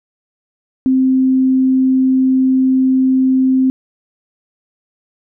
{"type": "tone", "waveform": "sine", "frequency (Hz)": 261.1, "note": "C4", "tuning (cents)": -3, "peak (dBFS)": -9, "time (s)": [0.86, 3.7], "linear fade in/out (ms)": 0, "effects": []}